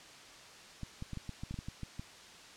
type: clicks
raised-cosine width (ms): 5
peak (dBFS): -28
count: 12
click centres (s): 0.833 / 1.024 / 1.133 / 1.173 / 1.293 / 1.435 / 1.51 / 1.542 / 1.589 / 1.685 / 1.833 / 1.995
effects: white hiss -53 dBFS RMS until 2.56 s + low-pass 6000 Hz 12 dB/octave

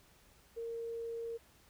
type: tone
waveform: sine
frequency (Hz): 461.7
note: A#4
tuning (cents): -17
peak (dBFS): -38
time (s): 0.56-1.38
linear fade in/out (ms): 20
effects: added 60 Hz sine -70 dBFS peak until 1.69 s + pink hiss -65 dBFS RMS until 1.69 s

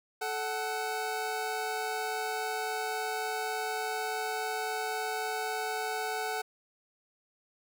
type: tone pair together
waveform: 25% pulse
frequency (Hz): 435.5 / 747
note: A4 / F#5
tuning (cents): -18 / +16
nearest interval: major sixth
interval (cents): 934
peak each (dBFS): -32 / -30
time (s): 0.21-6.42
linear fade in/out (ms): 10
effects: none

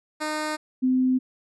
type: tone pair in turn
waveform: 10% pulse / sine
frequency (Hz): 306.5 / 256.8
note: D#4 / C4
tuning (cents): -26 / -32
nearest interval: minor third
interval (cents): 306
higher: first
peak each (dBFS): -18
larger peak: neither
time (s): 0.2-0.57 / 0.82-1.19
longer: neither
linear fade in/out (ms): 20
effects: resampled to 24000 Hz

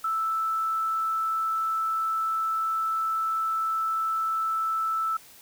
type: tone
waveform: sine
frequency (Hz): 1318.5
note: E6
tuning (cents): 0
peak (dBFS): -24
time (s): 0.04-5.17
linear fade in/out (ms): 5
effects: white hiss -51 dBFS RMS until 5.41 s

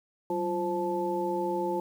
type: harmonic tone with a mistuned harmonic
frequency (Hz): 174.61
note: F3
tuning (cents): 0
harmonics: 1 / 2 / 3 / 5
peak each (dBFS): -37 / -30 / -34 / -32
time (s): 0.3-1.8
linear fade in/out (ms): 2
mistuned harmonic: 1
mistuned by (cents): +130
effects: 9-bit

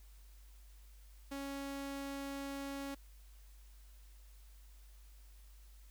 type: tone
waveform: sawtooth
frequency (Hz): 277.2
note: C#4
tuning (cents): 0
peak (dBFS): -37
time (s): 1.31-2.95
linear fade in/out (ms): 10
effects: added 50 Hz sine -55 dBFS peak until 5.9 s + white hiss -68 dBFS RMS until 5.9 s

